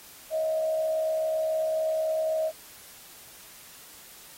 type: tone with frequency modulation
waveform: sine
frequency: 634 Hz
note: D#5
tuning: 32 cents sharp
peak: -24 dBFS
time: 0.3-2.52 s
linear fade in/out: 50 ms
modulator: 67.4 Hz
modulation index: 0.32
effects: white hiss -49 dBFS RMS until 4.37 s + AAC 48 kbps